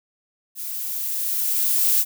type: noise with level ramp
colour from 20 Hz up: violet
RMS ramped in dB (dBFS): -31 to -17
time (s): 0.55-2.05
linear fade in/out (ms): 50
effects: none